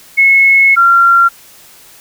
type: tone pair in turn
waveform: sine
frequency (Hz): 2185 / 1376.5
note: C#7 / F6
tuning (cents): -26 / -25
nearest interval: minor sixth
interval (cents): 799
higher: first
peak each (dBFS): -4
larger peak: neither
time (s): 0.17-0.76 / 0.76-1.29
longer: first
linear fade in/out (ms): 20
effects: white hiss -40 dBFS RMS until 2 s